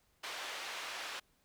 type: band-pass noise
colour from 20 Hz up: white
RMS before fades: -43 dBFS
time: 0.23-1.2 s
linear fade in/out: 10 ms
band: 560 to 3400 Hz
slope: 12 dB/octave
effects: pink hiss -73 dBFS RMS until 1.44 s